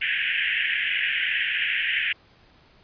pink band-pass noise, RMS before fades -25 dBFS, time 0.01-2.13 s, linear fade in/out 10 ms, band 1600 to 3100 Hz, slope 96 dB/octave, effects pink hiss -56 dBFS RMS until 2.83 s + resampled to 11025 Hz

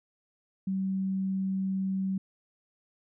sine tone, 191.3 Hz, G3, 42 cents flat, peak -27 dBFS, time 0.67-2.18 s, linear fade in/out 5 ms, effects none

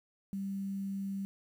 sine tone with quantisation, 196 Hz, G3, in tune, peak -34 dBFS, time 0.33-1.25 s, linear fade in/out 0 ms, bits 10, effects none

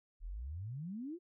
sine exponential sweep, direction up, 36.55 to 369.2 Hz, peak -40 dBFS, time 0.2-1.19 s, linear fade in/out 50 ms, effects none

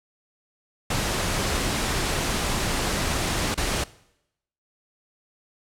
pink noise with dropouts, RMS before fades -25 dBFS, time 0.9-3.84 s, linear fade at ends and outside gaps 5 ms, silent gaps 3.544-3.575 s, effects noise-tail reverb RT60 0.8 s tail -20 dB re dry + low-pass 10000 Hz 12 dB/octave

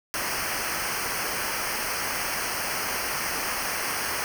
pink noise with comb filter, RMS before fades -29 dBFS, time 0.14-4.24 s, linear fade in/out 0 ms, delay 0.27 ms, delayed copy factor -0.85, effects none

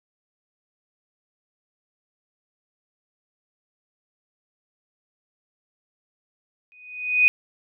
sine tone with exponential growth, 2489 Hz, D#7, in tune, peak -10 dBFS, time 6.72-7.28 s, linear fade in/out 0 ms, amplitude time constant 120 ms, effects none

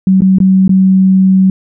sine tone with dropouts, 189.4 Hz, F#3, 41 cents sharp, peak -4 dBFS, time 0.07-1.5 s, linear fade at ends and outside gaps 2 ms, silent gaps 0.207-0.219 / 0.385-0.402 / 0.679-0.693 s, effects none

